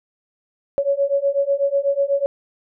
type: beating tone pair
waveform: sine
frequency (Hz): 554.4 / 562.5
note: C#5 / C#5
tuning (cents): 0 / +25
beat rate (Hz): 8.1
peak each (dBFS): -20 / -19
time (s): 0.78-2.26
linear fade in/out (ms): 0
effects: none